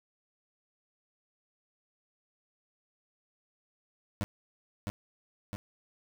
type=tone with echo; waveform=25% pulse; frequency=100.9 Hz; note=G#2; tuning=49 cents flat; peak=-26 dBFS; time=4.21-4.24 s; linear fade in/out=0 ms; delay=660 ms; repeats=2; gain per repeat=-3 dB; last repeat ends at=5.56 s; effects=none